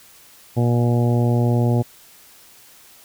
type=harmonic tone; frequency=119.8 Hz; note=A#2; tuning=48 cents sharp; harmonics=1 / 2 / 3 / 4 / 5 / 6 / 7; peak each=-16 / -22 / -26 / -28 / -30 / -32 / -33 dBFS; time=0.56-1.83 s; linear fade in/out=20 ms; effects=white hiss -48 dBFS RMS until 3.04 s